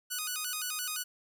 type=tone with vibrato; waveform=5% pulse; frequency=1355 Hz; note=E6; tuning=47 cents sharp; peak=-22 dBFS; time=0.1-1.04 s; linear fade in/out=20 ms; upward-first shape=square; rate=5.8 Hz; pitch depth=150 cents each way; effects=none